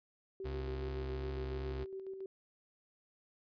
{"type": "tone with tremolo", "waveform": "sine", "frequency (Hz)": 384.2, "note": "G4", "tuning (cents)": -35, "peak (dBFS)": -40, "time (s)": [0.4, 2.26], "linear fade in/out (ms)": 2, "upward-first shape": "square", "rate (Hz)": 7.2, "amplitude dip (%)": 40}
{"type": "tone with vibrato", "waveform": "35% pulse", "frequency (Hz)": 67.9, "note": "C#2", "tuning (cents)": -35, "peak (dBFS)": -37, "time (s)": [0.44, 1.85], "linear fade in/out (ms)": 20, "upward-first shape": "triangle", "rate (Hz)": 2.7, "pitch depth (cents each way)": 21}
{"effects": ["resampled to 11025 Hz"]}